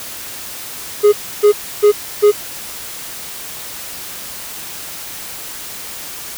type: tone bursts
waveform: triangle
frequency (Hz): 415.3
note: G#4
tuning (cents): 0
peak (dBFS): -3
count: 4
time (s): 1.03-2.318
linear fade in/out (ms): 20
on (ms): 97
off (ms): 300
effects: white hiss -29 dBFS RMS until 6.37 s